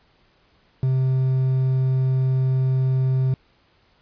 triangle tone with quantisation, 130.81 Hz, C3, in tune, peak -15 dBFS, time 0.83-3.34 s, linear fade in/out 2 ms, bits 7, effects pink hiss -60 dBFS RMS until 4.01 s + resampled to 11025 Hz

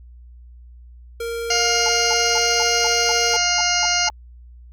square tone with pitch glide, 464.6 to 467.3 Hz, A#4 to A#4, -6 to +4 cents, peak -25 dBFS, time 1.2-3.37 s, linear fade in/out 5 ms, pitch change +10 cents, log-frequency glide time 2.09-2.63 s
harmonic tone, 707 Hz, F5, 21 cents sharp, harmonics 1 / 2 / 3 / 4 / 6 / 7 / 8 / 9, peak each -25 / -25 / -25 / -25 / -25 / -25 / -25 / -25 dBFS, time 1.5-4.09 s, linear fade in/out 5 ms
sine tone bursts, 868 Hz, A5, 24 cents flat, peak -24 dBFS, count 10, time 1.86-4.1 s, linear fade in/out 0 ms, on 26 ms, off 220 ms
effects added 60 Hz sine -40 dBFS peak until 4.72 s

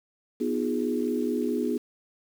sine chord, F half-diminished seventh, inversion second, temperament equal with one note detuned, 246.9 / 311.1 / 355.9 / 415.3 Hz, Cb4 / Eb4 / F4 / Ab4, 0 / 0 / +33 / 0 cents, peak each -28 / -31 / -32 / -30 dBFS, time 0.4-1.78 s, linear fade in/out 10 ms, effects 8-bit

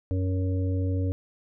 harmonic tone, 93.1 Hz, F#2, 11 cents sharp, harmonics 1 / 3 / 5 / 6, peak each -24 / -32 / -37 / -41 dBFS, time 0.11-1.12 s, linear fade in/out 0 ms, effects none

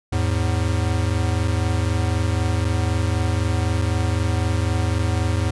square tone pair together, 82.47 / 106.4 Hz, E2 / G#2, +1 / +42 cents, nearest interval major third, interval 441 cents, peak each -22 dBFS, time 0.12-5.51 s, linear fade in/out 10 ms, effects resampled to 24000 Hz

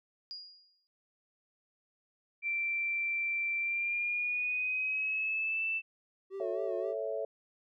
sine tone with exponential decay, 4858 Hz, D#8, 42 cents flat, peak -38 dBFS, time 0.31-0.87 s, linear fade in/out 0 ms, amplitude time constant 120 ms
sine tone with pitch glide, 2349 to 2652 Hz, D7 to E7, 0 to +10 cents, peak -30 dBFS, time 2.42-5.82 s, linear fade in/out 50 ms, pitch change +210 cents, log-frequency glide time 3.59-5.64 s
triangle tone with vibrato, 375.5 Hz, F#4, 26 cents sharp, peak -35 dBFS, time 6.3-6.95 s, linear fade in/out 50 ms, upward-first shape sine, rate 3.8 Hz, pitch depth 77 cents each way
sine chord, A major, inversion none, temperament equal with one note detuned, 440 / 557.3 / 659.3 Hz, A4 / C#5 / E5, 0 / +9 / 0 cents, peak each -37 dBFS, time 6.4-7.25 s, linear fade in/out 2 ms
effects none

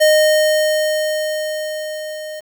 square tone with level ramp, 616 Hz, D#5, 17 cents flat, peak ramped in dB -9 to -28 dBFS, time 0-2.41 s, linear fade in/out 20 ms, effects 8-bit

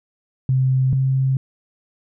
sine tone pair in turn, 130.81 / 132.87 Hz, C3 / C3, 0 / +27 cents, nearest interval unison, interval 27 cents, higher second, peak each -14 / -15 dBFS, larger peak first, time 0.49-0.93 / 0.93-1.37 s, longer neither, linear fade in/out 2 ms, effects none

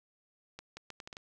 accelerating click train, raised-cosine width 0.2 ms, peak -27 dBFS, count 7, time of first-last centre 0.59-1.169 s, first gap 180 ms, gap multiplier 0.74, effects none

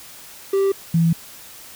triangle / sine tone pair in turn, 391.2 / 165.91 Hz, G4 / E3, -4 / +11 cents, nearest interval octave + minor third, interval 1485 cents, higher first, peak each -13 dBFS, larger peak neither, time 0.53-0.72 / 0.94-1.13 s, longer neither, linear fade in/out 5 ms, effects white hiss -41 dBFS RMS until 1.75 s

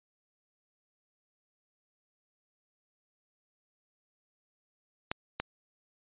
clicks, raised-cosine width 0.3 ms, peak -15 dBFS, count 2, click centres 5.115 / 5.4 s, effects resampled to 8000 Hz

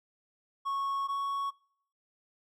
triangle tone pair in turn, 1103 / 1111.3 Hz, C#6 / C#6, -9 / +4 cents, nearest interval unison, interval 13 cents, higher second, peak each -28 dBFS, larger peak neither, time 0.65-1.08 / 1.08-1.51 s, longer neither, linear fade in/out 20 ms, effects noise-tail reverb RT60 0.7 s tail -26 dB re dry

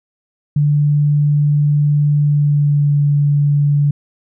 sine tone with pitch glide, 146.83 to 144.72 Hz, D3 to D3, 0 to -25 cents, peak -10 dBFS, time 0.56-3.91 s, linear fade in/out 5 ms, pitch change -25 cents, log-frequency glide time 2.18-2.97 s, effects none

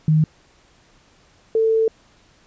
sine tone pair in turn, 155.56 / 445.6 Hz, D#3 / A4, 0 / +22 cents, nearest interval octave + tritone, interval 1822 cents, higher second, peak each -12 / -14 dBFS, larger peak first, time 0.08-0.24 / 1.55-1.88 s, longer second, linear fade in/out 2 ms, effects pink hiss -55 dBFS RMS until 2.46 s + resampled to 16000 Hz

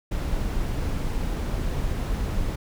brown noise, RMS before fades -26 dBFS, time 0.11-2.56 s, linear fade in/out 10 ms, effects none

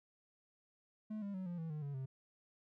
triangle tone with pitch steps, 215 / 200.6 / 187.17 / 174.63 / 162.94 / 152.03 / 141.85 / 132.35 Hz, A3 / G3 / F#3 / F3 / E3 / D#3 / C#3 / C3, -40 / +40 / +20 / 0 / -20 / -40 / +40 / +20 cents, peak -38 dBFS, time 1.1-2.06 s, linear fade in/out 10 ms, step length 120 ms, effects none

